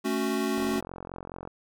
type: chord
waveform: square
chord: F# minor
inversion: first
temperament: equal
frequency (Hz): 220 / 277.2 / 370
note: A3 / C#4 / F#4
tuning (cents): 0 / 0 / 0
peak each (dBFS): -31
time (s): 0.04-0.81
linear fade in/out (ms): 20
type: click train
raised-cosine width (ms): 1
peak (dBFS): -24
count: 41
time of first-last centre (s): 0.58-1.475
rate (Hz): 44.7
effects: none